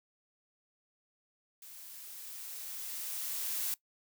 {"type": "noise with level ramp", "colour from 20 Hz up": "blue", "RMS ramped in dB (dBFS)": [-51, -34], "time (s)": [1.62, 3.74], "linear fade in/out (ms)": 2, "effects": ["noise-tail reverb RT60 0.1 s tail -20 dB re dry"]}